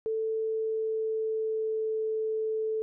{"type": "tone with pitch glide", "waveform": "sine", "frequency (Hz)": [442.1, 438.3], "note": ["A4", "A4"], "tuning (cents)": [8, -7], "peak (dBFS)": -27, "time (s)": [0.06, 2.82], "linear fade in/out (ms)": 0, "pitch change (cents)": -15, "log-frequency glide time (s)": [0.34, 2.01], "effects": []}